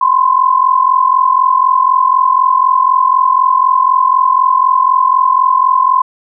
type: tone pair together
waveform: sine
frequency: 1015 / 1059 Hz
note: B5 / C6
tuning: +47 / +21 cents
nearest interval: minor second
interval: 74 cents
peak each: -10 dBFS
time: 0.01-6.02 s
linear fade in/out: 5 ms
effects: none